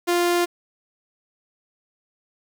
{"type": "tone", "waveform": "sawtooth", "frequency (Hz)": 349.2, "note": "F4", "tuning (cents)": 0, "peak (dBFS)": -14, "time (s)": [0.07, 0.46], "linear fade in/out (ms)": 20, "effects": ["8-bit"]}